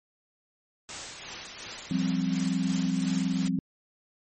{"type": "noise with tremolo", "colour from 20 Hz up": "white", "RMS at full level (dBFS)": -36, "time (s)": [0.89, 3.48], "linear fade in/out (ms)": 0, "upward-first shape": "sine", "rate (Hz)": 2.8, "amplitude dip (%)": 40}
{"type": "chord", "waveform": "sine", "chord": "F suspended second", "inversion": "none", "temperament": "equal", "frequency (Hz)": [174.61, 196, 261.6], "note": ["F3", "G3", "C4"], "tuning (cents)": [0, 0, 0], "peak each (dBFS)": -29, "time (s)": [1.91, 3.59], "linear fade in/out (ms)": 2}
{"effects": ["MP3 32 kbps"]}